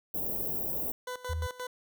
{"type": "band-stop noise", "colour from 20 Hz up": "white", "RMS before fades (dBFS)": -33, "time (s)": [0.14, 0.92], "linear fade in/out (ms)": 5, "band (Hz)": [640, 16000], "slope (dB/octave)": 24}
{"type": "tone with tremolo", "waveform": "20% pulse", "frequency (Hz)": 500, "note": "B4", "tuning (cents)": 21, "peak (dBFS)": -30, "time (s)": [1.07, 1.67], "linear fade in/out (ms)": 5, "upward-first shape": "square", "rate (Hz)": 5.7, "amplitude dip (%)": 80}
{"type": "tone", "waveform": "sine", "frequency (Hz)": 80.3, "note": "E2", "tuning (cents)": -45, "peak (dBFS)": -30, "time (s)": [1.29, 1.47], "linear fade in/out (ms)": 10}
{"effects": []}